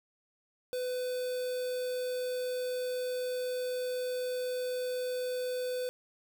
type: tone with quantisation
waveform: triangle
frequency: 502 Hz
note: B4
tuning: 28 cents sharp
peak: -30 dBFS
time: 0.73-5.89 s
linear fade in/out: 0 ms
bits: 7
effects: none